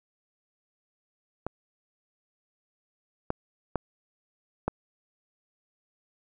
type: clicks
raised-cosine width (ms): 1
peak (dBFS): -17 / -13 / -12 / -12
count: 4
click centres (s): 1.466 / 3.304 / 3.757 / 4.68
effects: none